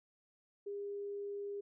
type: tone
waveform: sine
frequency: 404.5 Hz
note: G#4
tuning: 46 cents flat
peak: -39 dBFS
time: 0.66-1.61 s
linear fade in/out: 10 ms
effects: none